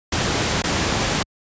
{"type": "noise with dropouts", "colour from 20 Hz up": "pink", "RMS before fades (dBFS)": -20, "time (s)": [0.12, 1.23], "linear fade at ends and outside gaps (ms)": 5, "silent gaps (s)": [0.622, 0.638], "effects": ["high-pass 60 Hz 12 dB/octave", "resampled to 16000 Hz"]}